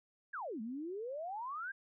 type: exponential two-way sweep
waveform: sine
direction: down then up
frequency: 1724 to 210 to 1637 Hz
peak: -39 dBFS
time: 0.33-1.72 s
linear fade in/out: 10 ms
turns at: 0.61 s
effects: none